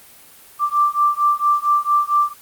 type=beating tone pair; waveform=sine; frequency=1174.7 / 1179.1 Hz; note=D6 / D6; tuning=0 / +7 cents; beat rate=4.4 Hz; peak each=-17 dBFS; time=0.59-2.34 s; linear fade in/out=50 ms; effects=white hiss -45 dBFS RMS until 2.41 s + Opus 32 kbps